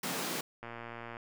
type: high-pass noise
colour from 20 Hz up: pink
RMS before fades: -36 dBFS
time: 0.03-0.41 s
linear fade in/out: 5 ms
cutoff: 150 Hz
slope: 48 dB/octave
type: click train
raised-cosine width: 0.5 ms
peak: -28 dBFS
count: 64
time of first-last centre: 0.63-1.168 s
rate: 117 Hz
effects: none